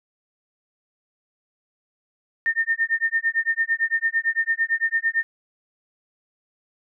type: tone with tremolo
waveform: sine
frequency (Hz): 1818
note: A#6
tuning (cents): -44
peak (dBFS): -16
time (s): 2.46-5.23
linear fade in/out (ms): 0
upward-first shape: sine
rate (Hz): 8.9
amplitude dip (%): 100
effects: none